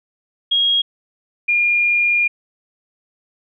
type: tone pair in turn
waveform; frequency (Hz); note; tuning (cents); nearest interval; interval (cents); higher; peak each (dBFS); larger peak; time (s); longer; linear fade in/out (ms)
sine; 3278 / 2415; G#7 / D7; -23 / +48; perfect fourth; 529; first; -13; neither; 0.51-0.82 / 1.48-2.28; second; 10
effects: none